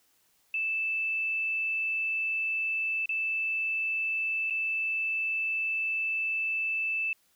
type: tone with dropouts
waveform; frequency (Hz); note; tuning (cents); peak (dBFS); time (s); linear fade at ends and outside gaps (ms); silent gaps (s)
sine; 2637; E7; 0; -27; 0.54-7.13; 2; 3.058-3.092 / 4.5-4.506
effects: white hiss -68 dBFS RMS until 7.35 s